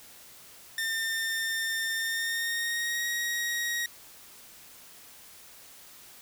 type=tone with pitch glide; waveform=sawtooth; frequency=1805 to 1889.3 Hz; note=A6 to A#6; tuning=+44 to +23 cents; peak=-25 dBFS; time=0.78-3.86 s; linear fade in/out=2 ms; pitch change=+79 cents; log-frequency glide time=1.95-3.06 s; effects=white hiss -51 dBFS RMS until 6.21 s